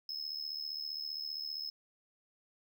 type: tone with amplitude modulation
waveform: triangle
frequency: 5180 Hz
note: E8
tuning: 31 cents flat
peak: -33 dBFS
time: 0.09-1.7 s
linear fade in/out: 2 ms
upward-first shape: sine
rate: 75.2 Hz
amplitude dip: 80%
effects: none